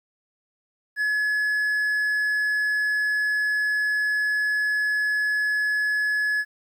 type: tone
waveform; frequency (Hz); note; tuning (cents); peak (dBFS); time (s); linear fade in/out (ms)
triangle; 1700; G#6; +40; -19; 0.96-6.45; 50
effects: 10-bit